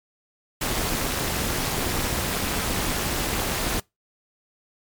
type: noise with amplitude modulation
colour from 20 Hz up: pink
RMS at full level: -22 dBFS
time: 0.61-3.8 s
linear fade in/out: 5 ms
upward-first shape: sine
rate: 282 Hz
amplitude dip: 80%
effects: noise-tail reverb RT60 0.2 s tail -25 dB re dry + MP3 96 kbps